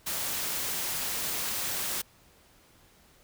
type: noise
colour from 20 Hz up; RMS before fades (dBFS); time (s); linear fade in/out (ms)
white; -32; 0.06-2.02; 10
effects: pink hiss -60 dBFS RMS until 3.23 s